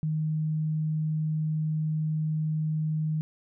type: tone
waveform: sine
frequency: 155.56 Hz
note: D#3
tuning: in tune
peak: -25 dBFS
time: 0.03-3.21 s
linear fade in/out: 0 ms
effects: none